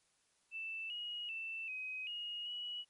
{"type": "tone with pitch steps", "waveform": "sine", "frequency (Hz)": [2653, 2892, 2664, 2524, 2874, 2927], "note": ["E7", "F#7", "E7", "D#7", "F7", "F#7"], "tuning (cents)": [10, -40, 18, 24, 49, -19], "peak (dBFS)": -40, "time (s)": [0.51, 2.85], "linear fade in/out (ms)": 50, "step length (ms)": 390, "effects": ["white hiss -75 dBFS RMS until 2.89 s", "MP3 48 kbps"]}